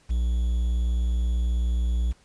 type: tone with quantisation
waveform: triangle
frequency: 59.3 Hz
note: A#1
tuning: 30 cents sharp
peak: -19 dBFS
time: 0.09-2.13 s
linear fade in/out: 20 ms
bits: 8
effects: pink hiss -60 dBFS RMS until 2.24 s + resampled to 22050 Hz